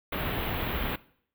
pink band-stop noise, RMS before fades -31 dBFS, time 0.12-0.96 s, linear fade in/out 5 ms, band 3600 to 13000 Hz, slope 48 dB/octave, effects noise-tail reverb RT60 0.6 s tail -20 dB re dry

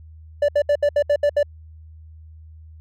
triangle tone bursts, 582 Hz, D5, 16 cents flat, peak -12 dBFS, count 8, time 0.42-1.43 s, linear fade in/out 5 ms, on 65 ms, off 70 ms, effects added 79 Hz sine -40 dBFS peak until 2.8 s

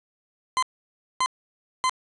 40% pulse tone bursts, 1030 Hz, C6, 28 cents flat, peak -19 dBFS, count 3, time 0.57-1.895 s, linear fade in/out 0 ms, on 55 ms, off 580 ms, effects resampled to 22050 Hz + 8-bit

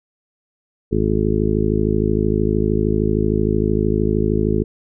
harmonic tone, 53.1 Hz, G#1, 39 cents sharp, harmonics 1 / 2 / 3 / 4 / 5 / 6 / 7 / 8, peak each -23 / -23 / -24 / -22 / -27 / -25 / -22 / -23 dBFS, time 0.91-4.64 s, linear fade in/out 20 ms, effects none

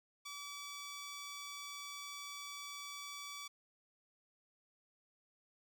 10% pulse tone, 1149 Hz, D6, 38 cents flat, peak -37 dBFS, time 0.25-3.48 s, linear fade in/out 10 ms, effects none

